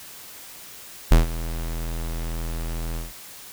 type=tone with ADSR envelope; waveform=square; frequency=41 Hz; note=E1; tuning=9 cents flat; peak=-9 dBFS; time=1.11-3.13 s; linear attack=8 ms; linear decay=140 ms; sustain=-18 dB; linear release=160 ms; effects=white hiss -42 dBFS RMS until 3.52 s